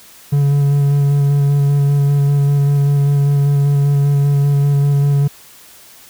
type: tone with vibrato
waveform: triangle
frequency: 141.9 Hz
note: C#3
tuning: 41 cents sharp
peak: -8 dBFS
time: 0.32-5.28 s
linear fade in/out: 10 ms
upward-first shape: square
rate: 5.1 Hz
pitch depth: 12 cents each way
effects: white hiss -42 dBFS RMS until 6.09 s